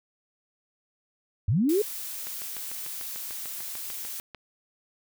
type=linear sweep; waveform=sine; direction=up; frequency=80.8 to 440 Hz; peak=-20 dBFS; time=1.48-1.82 s; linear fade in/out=5 ms
type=noise; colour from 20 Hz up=blue; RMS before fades=-36 dBFS; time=1.69-4.2 s; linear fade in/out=2 ms
type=click train; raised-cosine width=0.3 ms; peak=-25 dBFS; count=15; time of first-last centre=2.27-4.347 s; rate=6.74 Hz
effects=none